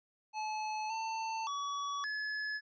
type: tone with pitch steps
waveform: square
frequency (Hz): 861 / 893 / 1135 / 1708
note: A5 / A5 / C#6 / G#6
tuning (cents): -38 / +25 / +41 / +48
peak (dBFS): -36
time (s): 0.33-2.61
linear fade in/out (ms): 50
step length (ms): 570
effects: resampled to 16000 Hz